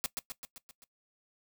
white noise with echo, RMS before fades -32 dBFS, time 0.04-0.06 s, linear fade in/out 0 ms, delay 130 ms, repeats 6, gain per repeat -4 dB, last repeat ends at 0.84 s, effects noise-tail reverb RT60 0.1 s tail -19 dB re dry

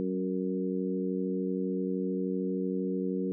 harmonic tone with a mistuned harmonic, 93 Hz, F#2, 9 cents sharp, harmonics 2 / 3 / 4 / 5, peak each -32 / -34 / -35 / -36 dBFS, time 0-3.32 s, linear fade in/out 0 ms, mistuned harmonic 2, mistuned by +24 cents, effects none

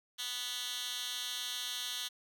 10% pulse tone with high-pass filter, 246.9 Hz, B3, in tune, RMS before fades -39 dBFS, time 0.18-2.09 s, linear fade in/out 20 ms, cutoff 3100 Hz, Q 2.1, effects none

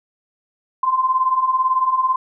sine beating tone pair, 1023 / 1041 Hz, C6 / C6, -39 / -9 cents, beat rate 18 Hz, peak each -21 / -16 dBFS, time 0.83-2.16 s, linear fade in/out 5 ms, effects none

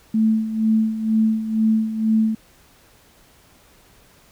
sine tone with tremolo, 220 Hz, A3, in tune, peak -13 dBFS, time 0.14-2.35 s, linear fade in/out 5 ms, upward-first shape sine, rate 2.1 Hz, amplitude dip 70%, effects pink hiss -53 dBFS RMS until 4.31 s

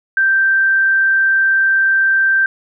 sine tone, 1567 Hz, G6, 1 cent flat, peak -10 dBFS, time 0.17-2.46 s, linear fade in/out 2 ms, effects none

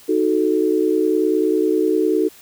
sine chord, D# diminished, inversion none, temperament equal, 311.1 / 370 / 440 Hz, D#4 / F#4 / A4, 0 / 0 / 0 cents, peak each -19 dBFS, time 0.08-2.29 s, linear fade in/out 20 ms, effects white hiss -46 dBFS RMS until 2.41 s

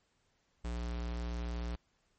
square tone, 59 Hz, A#1, 22 cents sharp, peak -36 dBFS, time 0.64-1.76 s, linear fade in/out 10 ms, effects pink hiss -75 dBFS RMS until 2.18 s + MP3 32 kbps

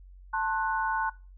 sine chord, F# diminished, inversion first, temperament just, 888 / 1065.6 / 1480 Hz, A5 / C6 / F#6, +16 / +31 / 0 cents, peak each -29 / -32 / -31 dBFS, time 0.33-1.1 s, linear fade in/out 10 ms, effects noise-tail reverb RT60 0.3 s tail -20 dB re dry + added 46 Hz sine -47 dBFS peak until 1.37 s

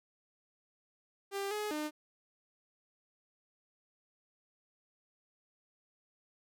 sawtooth tone with pitch steps, 396.3 / 421 / 302.9 Hz, G4 / G#4 / D#4, +19 / +24 / -46 cents, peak -31 dBFS, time 1.31-1.91 s, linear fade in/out 50 ms, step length 200 ms, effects none

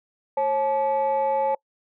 sine tone pair together, 542.4 / 861 Hz, C#5 / A5, -38 / -38 cents, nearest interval minor sixth, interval 800 cents, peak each -21 dBFS, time 0.37-1.55 s, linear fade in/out 5 ms, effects noise-tail reverb RT60 0.1 s tail -26 dB re dry + tanh soft clip ceiling -16 dBFS

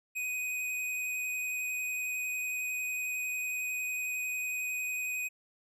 square tone with vibrato, 2500 Hz, D#7, 8 cents sharp, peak -33 dBFS, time 0.15-5.29 s, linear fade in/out 20 ms, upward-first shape sine, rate 11 Hz, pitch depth 11 cents each way, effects none

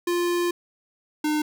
square tone pair in turn, 349.2 / 303.1 Hz, F4 / D#4, 0 / -45 cents, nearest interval major second, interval 245 cents, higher first, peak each -22 dBFS, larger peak neither, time 0.07-0.51 / 1.24-1.42 s, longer first, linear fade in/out 5 ms, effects none

